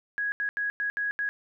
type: tone bursts at uneven times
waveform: sine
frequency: 1661.2 Hz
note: G#6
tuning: in tune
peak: -26 dBFS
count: 6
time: 0.18-0.32 / 0.4-0.49 / 0.57-0.7 / 0.8-0.9 / 0.97-1.11 / 1.19-1.29 s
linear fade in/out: 0 ms
effects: none